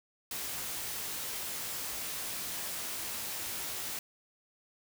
white noise with comb filter, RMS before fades -38 dBFS, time 0.31-3.99 s, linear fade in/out 2 ms, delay 18 ms, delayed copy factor +0.55, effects none

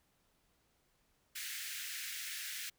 pink high-pass noise, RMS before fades -43 dBFS, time 1.35-2.7 s, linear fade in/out 10 ms, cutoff 1600 Hz, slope 48 dB/octave, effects pink hiss -75 dBFS RMS until 2.78 s

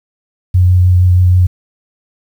sine tone with vibrato, 90.5 Hz, F#2, 38 cents flat, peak -5 dBFS, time 0.54-1.47 s, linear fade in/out 10 ms, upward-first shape triangle, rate 6.4 Hz, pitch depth 19 cents each way, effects 7-bit

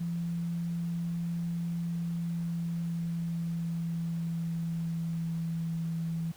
sine tone with pitch glide, 169.9 to 164.87 Hz, F3 to E3, -47 to +1 cents, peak -30 dBFS, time 0-6.32 s, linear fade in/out 10 ms, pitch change -52 cents, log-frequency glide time 1.73-5.75 s, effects pink hiss -55 dBFS RMS until 6.36 s

